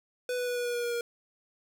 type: tone with pitch steps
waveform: square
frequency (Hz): 496.5 / 493.1 / 489.7 / 486.3 / 482.9 / 479.6 / 476.3 / 473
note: B4 / B4 / B4 / B4 / B4 / A#4 / A#4 / A#4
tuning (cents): +9 / -3 / -15 / -27 / -39 / +49 / +37 / +25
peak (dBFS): -30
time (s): 0.29-1.01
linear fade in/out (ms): 2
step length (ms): 90
effects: none